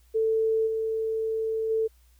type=tone with level steps; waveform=sine; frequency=443.7 Hz; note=A4; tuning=14 cents sharp; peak=-21 / -25 / -22 dBFS; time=0.14-1.88 s; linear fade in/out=20 ms; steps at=0.66 / 1.69 s; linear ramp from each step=20 ms; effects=added 60 Hz sine -56 dBFS peak until 2.19 s + white hiss -66 dBFS RMS until 2.19 s